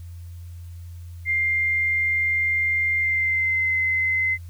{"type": "tone with pitch glide", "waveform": "sine", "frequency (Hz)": [2100, 2057], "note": ["C7", "C7"], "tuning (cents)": [6, -30], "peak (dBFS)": -19, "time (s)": [1.25, 4.38], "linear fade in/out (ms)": 50, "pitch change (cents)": -36, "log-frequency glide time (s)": [2.99, 3.77], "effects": ["added 86 Hz sine -35 dBFS peak until 4.49 s", "white hiss -58 dBFS RMS until 4.49 s"]}